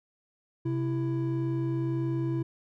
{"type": "tone pair together", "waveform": "triangle", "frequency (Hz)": [131.2, 331.8], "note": ["C3", "E4"], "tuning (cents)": [5, 11], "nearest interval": "octave + major third", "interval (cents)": 1606, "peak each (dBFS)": [-27, -28], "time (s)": [0.65, 2.43], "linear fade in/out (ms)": 10, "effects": []}